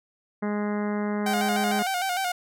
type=harmonic tone; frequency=207.7 Hz; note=G#3; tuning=in tune; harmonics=1 / 2 / 3 / 4 / 5 / 6 / 7 / 8 / 9 / 10; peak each=-26 / -32 / -36 / -38 / -40 / -42 / -43 / -44 / -45 / -46 dBFS; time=0.42-1.83 s; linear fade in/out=10 ms
type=tone with vibrato; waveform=sawtooth; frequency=744 Hz; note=F#5; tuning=9 cents sharp; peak=-21 dBFS; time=1.26-2.32 s; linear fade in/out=5 ms; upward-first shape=square; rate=6.6 Hz; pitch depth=65 cents each way
effects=none